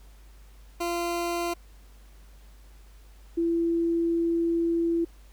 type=tone pair in turn; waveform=20% pulse / sine; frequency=344.2 / 335.8 Hz; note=F4 / E4; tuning=-25 / +32 cents; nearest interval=unison; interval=43 cents; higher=first; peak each=-22 dBFS; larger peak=neither; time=0.8-1.54 / 3.37-5.05 s; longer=second; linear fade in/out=10 ms; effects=added 50 Hz sine -48 dBFS peak until 5.32 s + pink hiss -60 dBFS RMS until 5.32 s